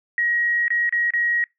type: tone with dropouts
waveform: sine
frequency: 1896 Hz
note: A#6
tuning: 29 cents sharp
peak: -18 dBFS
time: 0.18-1.44 s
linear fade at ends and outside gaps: 1 ms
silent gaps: 0.681-0.704 / 0.893-0.925 / 1.105-1.136 s
effects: noise-tail reverb RT60 0.2 s tail -26 dB re dry